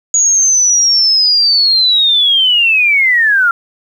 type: linear sweep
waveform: sine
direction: down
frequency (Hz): 6770 to 1357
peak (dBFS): -7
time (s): 0.14-3.51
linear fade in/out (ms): 2
effects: 7-bit